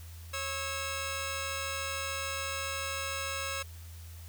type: tone pair together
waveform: 10% pulse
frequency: 546.6 / 1300 Hz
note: C#5 / E6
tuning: -24 / -24 cents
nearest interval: octave + minor third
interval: 1500 cents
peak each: -28 / -29 dBFS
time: 0.33-3.63 s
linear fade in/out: 10 ms
effects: added 83 Hz sine -44 dBFS peak until 4.28 s + white hiss -55 dBFS RMS until 4.28 s